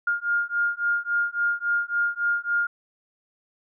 sine beating tone pair, 1411 / 1414.6 Hz, F6 / F6, +17 / +22 cents, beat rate 3.6 Hz, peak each -25 dBFS, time 0.07-2.67 s, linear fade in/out 5 ms, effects none

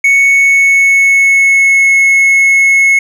triangle tone with pitch glide, 2217 to 2185 Hz, C#7 to C#7, 0 to -26 cents, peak -3 dBFS, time 0.04-2.99 s, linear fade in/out 5 ms, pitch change -26 cents, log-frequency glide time 0.25-1.95 s, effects none

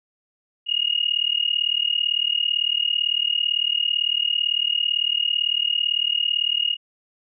sine tone with amplitude modulation, 2865 Hz, F7, 44 cents sharp, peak -15 dBFS, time 0.66-6.77 s, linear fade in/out 50 ms, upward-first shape sine, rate 37.9 Hz, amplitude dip 95%, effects none

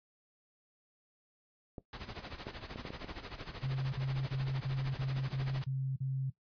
clicks, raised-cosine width 2 ms, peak -29 dBFS, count 6, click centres 1.782 / 2.469 / 2.759 / 2.852 / 2.905 / 3.045 s
pink noise with tremolo, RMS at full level -42 dBFS, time 1.93-5.64 s, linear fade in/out 2 ms, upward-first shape sine, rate 13 Hz, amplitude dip 75%
sine tone bursts, 133.3 Hz, C3, 33 cents sharp, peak -32 dBFS, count 8, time 3.63-6.303 s, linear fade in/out 10 ms, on 300 ms, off 39 ms
effects noise-tail reverb RT60 0.1 s tail -17 dB re dry + resampled to 11025 Hz

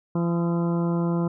harmonic tone with a mistuned harmonic, 170.3 Hz, F3, 43 cents flat, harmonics 1 / 2 / 3 / 4 / 5 / 6 / 7 / 8, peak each -22 / -28 / -34 / -38 / -41 / -37 / -43 / -45 dBFS, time 0.15-1.28 s, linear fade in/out 5 ms, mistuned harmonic 7, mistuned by +74 cents, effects none

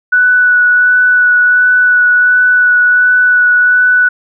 sine tone with vibrato, 1480 Hz, F#6, in tune, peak -5 dBFS, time 0.12-4.09 s, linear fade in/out 10 ms, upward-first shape sine, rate 1.4 Hz, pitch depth 12 cents each way, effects none

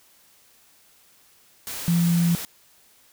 sine tone in noise, 171 Hz, F3, 36 cents flat, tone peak -17 dBFS, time 1.88-2.35 s, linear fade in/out 0 ms, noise white, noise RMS -33 dBFS, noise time 1.67-2.45 s, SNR +13 dB, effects white hiss -57 dBFS RMS until 3.12 s

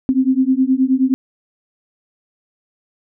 sine beating tone pair, 257 / 266.5 Hz, C4 / C4, -31 / +32 cents, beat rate 9.5 Hz, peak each -15 dBFS, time 0.09-1.14 s, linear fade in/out 0 ms, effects none

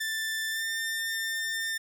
sawtooth tone with pitch glide, 1770 to 1800.9 Hz, A6 to A6, +10 to +40 cents, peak -26 dBFS, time 0-1.78 s, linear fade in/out 10 ms, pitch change +30 cents, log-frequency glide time 0.5-0.65 s, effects none

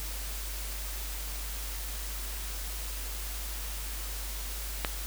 click, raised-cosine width 0.3 ms, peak -11 dBFS, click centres 4.848 s, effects added 50 Hz sine -36 dBFS peak until 5.06 s + white hiss -40 dBFS RMS until 5.06 s

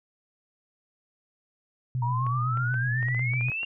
sine tone with vibrato, 123.1 Hz, B2, 5 cents flat, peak -25 dBFS, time 1.95-3.5 s, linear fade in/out 0 ms, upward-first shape sine, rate 8 Hz, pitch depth 67 cents each way
sine exponential sweep, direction up, 932.3 to 2800 Hz, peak -28 dBFS, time 2.02-3.65 s, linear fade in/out 5 ms
clicks, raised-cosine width 0.5 ms, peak -27 dBFS, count 12, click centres 2.266 / 2.573 / 2.742 / 3.028 / 3.085 / 3.147 / 3.194 / 3.336 / 3.41 / 3.485 / 3.518 / 3.632 s
effects none

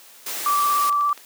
white noise, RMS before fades -29 dBFS, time 0.26-0.9 s, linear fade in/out 5 ms
sine tone with vibrato, 1163 Hz, D6, 17 cents flat, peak -17 dBFS, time 0.46-1.13 s, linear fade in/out 2 ms, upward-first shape sine, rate 17 Hz, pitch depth 17 cents each way
click train, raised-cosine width 0.2 ms, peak -22 dBFS, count 6, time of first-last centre 0.76-1.177 s, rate 12 Hz
effects white hiss -47 dBFS RMS until 1.25 s + high-pass 300 Hz 12 dB/octave

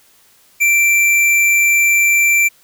sine tone with hard clipping, 2349 Hz, D7, in tune, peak -11 dBFS, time 0.6-2.49 s, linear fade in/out 20 ms, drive 14 dB, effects white hiss -51 dBFS RMS until 2.63 s

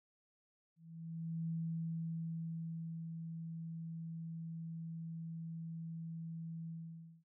sine tone with ADSR envelope, 164.2 Hz, E3, 6 cents flat, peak -36 dBFS, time 0.76-7.24 s, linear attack 720 ms, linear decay 1600 ms, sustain -6 dB, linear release 550 ms, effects none

